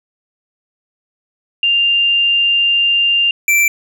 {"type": "tone pair in turn", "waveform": ["sine", "square"], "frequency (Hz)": [2794, 2341], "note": ["F7", "D7"], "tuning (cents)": [0, -6], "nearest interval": "minor third", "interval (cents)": 306, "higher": "first", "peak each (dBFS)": -10, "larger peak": "neither", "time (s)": [[1.63, 3.31], [3.48, 3.68]], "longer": "first", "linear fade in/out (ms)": 2, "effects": []}